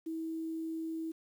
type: tone with quantisation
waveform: sine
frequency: 323.7 Hz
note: E4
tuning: 31 cents flat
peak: -35 dBFS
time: 0.06-1.12 s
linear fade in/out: 10 ms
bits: 10
effects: none